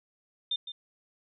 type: tone with echo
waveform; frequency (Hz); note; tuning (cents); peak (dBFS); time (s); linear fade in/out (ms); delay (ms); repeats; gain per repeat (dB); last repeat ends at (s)
sine; 3600; A7; +39; -27; 0.51-0.56; 5; 160; 1; -10; 0.72
effects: none